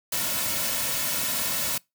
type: noise with comb filter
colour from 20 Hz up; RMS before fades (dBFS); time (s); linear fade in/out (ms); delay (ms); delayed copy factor
white; -27; 0.12-1.78; 5; 2.5; -0.6
effects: noise-tail reverb RT60 0.2 s tail -24 dB re dry